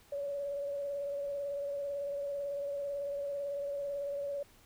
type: tone with vibrato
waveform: sine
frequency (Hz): 566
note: C#5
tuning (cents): +36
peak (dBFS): -34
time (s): 0.12-4.43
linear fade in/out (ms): 5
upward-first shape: sine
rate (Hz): 18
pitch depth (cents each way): 26
effects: pink hiss -62 dBFS RMS until 4.65 s